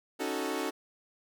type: chord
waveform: sawtooth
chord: D# half-diminished seventh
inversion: third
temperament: equal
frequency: 277.2 / 311.1 / 370 / 440 Hz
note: C#4 / D#4 / F#4 / A4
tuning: 0 / 0 / 0 / 0 cents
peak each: -33 dBFS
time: 0.19-0.71 s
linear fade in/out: 20 ms
effects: none